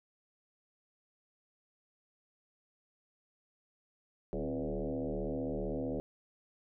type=tone with frequency modulation; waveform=sine; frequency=114.4 Hz; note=A#2; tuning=32 cents flat; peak=-33 dBFS; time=4.33-6 s; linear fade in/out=0 ms; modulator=75.5 Hz; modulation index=6.5; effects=none